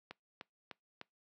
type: click train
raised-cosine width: 0.3 ms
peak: -29 dBFS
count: 4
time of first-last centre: 0.11-1.014 s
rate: 3.32 Hz
effects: noise-tail reverb RT60 0.2 s tail -25 dB re dry + high-pass 150 Hz 12 dB/octave